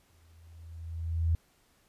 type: tone with exponential growth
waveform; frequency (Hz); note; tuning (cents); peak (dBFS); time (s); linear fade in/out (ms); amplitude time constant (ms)
sine; 82.41; E2; 0; -22; 0.1-1.35; 0; 270
effects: pink hiss -67 dBFS RMS until 1.88 s + resampled to 32000 Hz